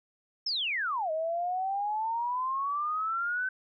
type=exponential two-way sweep; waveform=sine; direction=down then up; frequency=5450 to 622.3 to 1535 Hz; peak=-28 dBFS; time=0.46-3.49 s; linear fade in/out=5 ms; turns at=1.11 s; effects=none